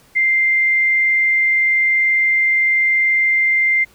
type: tone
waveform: sine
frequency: 2093 Hz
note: C7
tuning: in tune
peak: -12 dBFS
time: 0.15-3.85 s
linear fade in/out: 20 ms
effects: pink hiss -51 dBFS RMS until 3.94 s